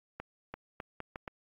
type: accelerating click train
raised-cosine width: 0.5 ms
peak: -24 dBFS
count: 6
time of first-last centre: 0.2-1.278 s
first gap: 340 ms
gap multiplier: 0.77
effects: AAC 32 kbps